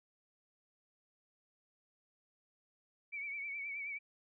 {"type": "tone with vibrato", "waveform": "sine", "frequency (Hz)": 2278, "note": "C#7", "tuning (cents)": 47, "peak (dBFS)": -39, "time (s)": [3.12, 3.99], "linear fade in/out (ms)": 20, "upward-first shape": "triangle", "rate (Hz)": 9.5, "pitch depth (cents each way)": 68, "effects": []}